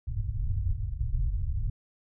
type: low-pass noise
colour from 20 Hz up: pink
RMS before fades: -29 dBFS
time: 0.07-1.7 s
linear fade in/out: 5 ms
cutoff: 120 Hz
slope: 48 dB/octave
effects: none